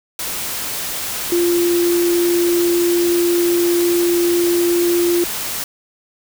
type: tone in noise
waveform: sine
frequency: 346.8 Hz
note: F4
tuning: 12 cents flat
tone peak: -13 dBFS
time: 1.32-5.24 s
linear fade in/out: 2 ms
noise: white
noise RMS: -24 dBFS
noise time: 0.19-5.64 s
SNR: +8 dB
effects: none